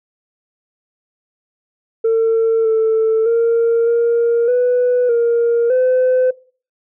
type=tone with pitch steps; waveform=sine; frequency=451.5 / 443.5 / 462.6 / 468.1 / 494.3 / 468.8 / 510 Hz; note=A4 / A4 / A#4 / A#4 / B4 / A#4 / C5; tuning=+45 / +14 / -13 / +7 / +1 / +10 / -44 cents; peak=-9 dBFS; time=2.04-6.31 s; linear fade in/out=10 ms; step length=610 ms; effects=noise-tail reverb RT60 0.4 s tail -21 dB re dry + tanh soft clip ceiling -9 dBFS